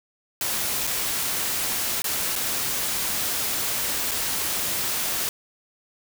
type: noise with dropouts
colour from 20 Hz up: white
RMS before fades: -26 dBFS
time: 0.41-5.29 s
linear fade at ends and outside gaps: 1 ms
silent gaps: 0.869-0.873 / 2.02-2.042 / 2.355-2.361 / 4.111-4.115 s
effects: none